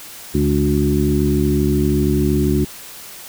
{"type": "harmonic tone with a mistuned harmonic", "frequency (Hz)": 72.8, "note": "D2", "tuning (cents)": -15, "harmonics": [1, 2, 3, 4, 5], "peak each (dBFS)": [-20, -20, -20, -20, -20], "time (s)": [0.34, 2.65], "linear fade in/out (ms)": 10, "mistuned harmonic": 3, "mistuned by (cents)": -37, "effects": ["white hiss -36 dBFS RMS until 3.28 s"]}